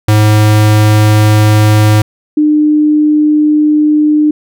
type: tone pair in turn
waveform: square / sine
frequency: 106.6 / 301.7 Hz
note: G#2 / D4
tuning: +46 / +47 cents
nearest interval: octave + tritone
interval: 1801 cents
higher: second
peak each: -5 dBFS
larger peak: neither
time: 0.08-2.02 / 2.37-4.31 s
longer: neither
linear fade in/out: 5 ms
effects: none